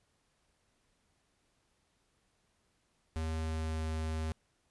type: tone with pitch glide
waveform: square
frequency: 79.9 to 79.3 Hz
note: D#2 to D#2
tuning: +47 to +33 cents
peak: -34 dBFS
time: 3.16-4.32 s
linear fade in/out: 0 ms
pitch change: -14 cents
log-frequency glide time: 3.34-3.85 s
effects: pink hiss -75 dBFS RMS until 4.7 s + resampled to 24000 Hz